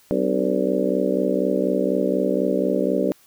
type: harmonic tone with a mistuned harmonic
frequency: 64.1 Hz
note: C2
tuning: 35 cents flat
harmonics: 3 / 4 / 5 / 6 / 7 / 8 / 9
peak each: -26 / -26 / -26 / -26 / -26 / -26 / -26 dBFS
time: 0.11-3.12 s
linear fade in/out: 0 ms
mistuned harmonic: 5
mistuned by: -99 cents
effects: white hiss -55 dBFS RMS until 3.26 s